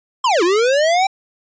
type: linear two-way sweep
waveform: square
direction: down then up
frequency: 1087 to 329.6 to 788 Hz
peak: -13 dBFS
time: 0.24-1.07 s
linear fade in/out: 5 ms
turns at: 0.43 s
effects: resampled to 16000 Hz